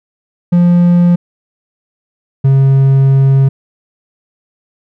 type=tone pair in turn; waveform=triangle; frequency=174.8 / 135.59 Hz; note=F3 / C#3; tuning=+2 / -38 cents; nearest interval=major third; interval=440 cents; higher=first; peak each=-3 dBFS; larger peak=neither; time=0.52-1.16 / 2.44-3.49 s; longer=second; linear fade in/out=10 ms; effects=none